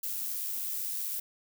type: noise with amplitude modulation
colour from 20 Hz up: violet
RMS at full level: -33 dBFS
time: 0.03-1.2 s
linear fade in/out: 5 ms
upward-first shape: sine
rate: 95.6 Hz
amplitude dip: 35%
effects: none